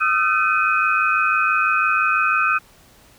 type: tone cluster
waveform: sine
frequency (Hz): 1238 / 1344 / 1527 / 2511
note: D#6 / E6 / G6 / D#7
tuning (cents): -9 / +33 / -46 / +15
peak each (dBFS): -21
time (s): 0-2.59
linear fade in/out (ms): 20
effects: pink hiss -51 dBFS RMS until 3.18 s